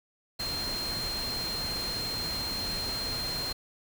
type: tone in noise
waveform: sine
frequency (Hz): 4186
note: C8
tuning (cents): 0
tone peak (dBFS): -32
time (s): 0.39-3.53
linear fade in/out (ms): 10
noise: pink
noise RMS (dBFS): -37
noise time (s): 0.39-3.53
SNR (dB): +2
effects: none